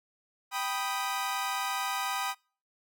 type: chord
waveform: sawtooth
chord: G augmented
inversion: none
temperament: equal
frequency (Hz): 784 / 987.8 / 1244.5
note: G5 / B5 / D#6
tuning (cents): 0 / 0 / 0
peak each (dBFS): -31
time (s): 0.51-2.35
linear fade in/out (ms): 50
effects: noise-tail reverb RT60 0.4 s tail -26 dB re dry